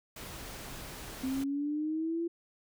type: noise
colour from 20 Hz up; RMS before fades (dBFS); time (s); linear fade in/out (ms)
pink; -44; 0.16-1.44; 5
type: linear sweep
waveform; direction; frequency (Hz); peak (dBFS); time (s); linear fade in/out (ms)
sine; up; 258.6 to 341.3; -30; 1.23-2.28; 10
effects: none